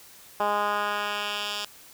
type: tone with band-pass filter sweep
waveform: 10% pulse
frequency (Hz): 206.4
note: G#3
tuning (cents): -10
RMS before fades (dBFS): -28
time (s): 0.4-1.65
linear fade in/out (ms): 2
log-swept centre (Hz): 880 to 4200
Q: 1.4
effects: white hiss -50 dBFS RMS until 1.93 s